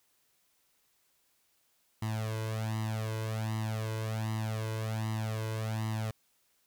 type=tone with flanger; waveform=sawtooth; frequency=110 Hz; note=A2; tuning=in tune; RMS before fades=-34 dBFS; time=2.02-6.11 s; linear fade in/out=5 ms; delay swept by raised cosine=1 to 2 ms; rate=1.3 Hz; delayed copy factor=+0.95; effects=white hiss -72 dBFS RMS until 6.66 s